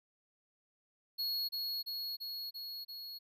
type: tone with echo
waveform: square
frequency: 4329 Hz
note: C#8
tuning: 42 cents flat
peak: -34 dBFS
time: 1.18-1.49 s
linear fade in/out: 20 ms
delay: 340 ms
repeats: 5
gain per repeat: -2 dB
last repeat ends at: 3.19 s
effects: none